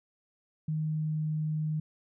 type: tone with pitch glide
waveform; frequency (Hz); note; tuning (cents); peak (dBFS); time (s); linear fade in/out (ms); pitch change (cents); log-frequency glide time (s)
sine; 155.56 to 154.57; D#3 to D#3; 0 to -11; -28; 0.68-1.8; 5; -11; 0.78-1.25
effects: none